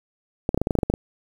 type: clicks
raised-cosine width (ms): 2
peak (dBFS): -7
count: 11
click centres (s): 0.491 / 0.545 / 0.576 / 0.616 / 0.671 / 0.708 / 0.753 / 0.788 / 0.832 / 0.9 / 0.939
effects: 7-bit